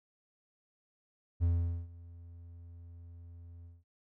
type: tone with ADSR envelope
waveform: triangle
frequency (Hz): 85.4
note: F2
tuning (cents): -38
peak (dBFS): -23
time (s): 1.4-3.84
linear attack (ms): 33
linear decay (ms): 440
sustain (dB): -23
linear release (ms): 190
effects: noise-tail reverb RT60 0.1 s tail -25 dB re dry